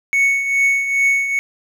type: tone with tremolo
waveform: triangle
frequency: 2217 Hz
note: C#7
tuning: in tune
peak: -9 dBFS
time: 0.13-1.39 s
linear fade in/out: 0 ms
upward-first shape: triangle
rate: 2.4 Hz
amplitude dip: 65%
effects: none